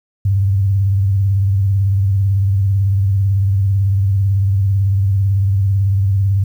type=tone with vibrato; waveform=sine; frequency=98 Hz; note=G2; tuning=in tune; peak=-11 dBFS; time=0.25-6.44 s; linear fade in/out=5 ms; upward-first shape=triangle; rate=18 Hz; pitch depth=87 cents each way; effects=8-bit